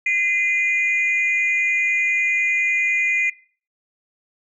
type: tone pair together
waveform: sine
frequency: 2051 / 2439 Hz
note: C7 / D#7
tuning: -35 / -35 cents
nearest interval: minor third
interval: 300 cents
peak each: -18 dBFS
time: 0.06-3.3 s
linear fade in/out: 5 ms
effects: noise-tail reverb RT60 0.4 s tail -19 dB re dry + tanh soft clip ceiling -11 dBFS